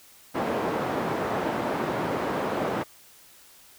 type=band-pass noise; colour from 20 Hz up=white; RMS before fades=-28 dBFS; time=0.34-2.84 s; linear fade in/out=20 ms; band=150 to 790 Hz; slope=12 dB/octave; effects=white hiss -53 dBFS RMS until 3.78 s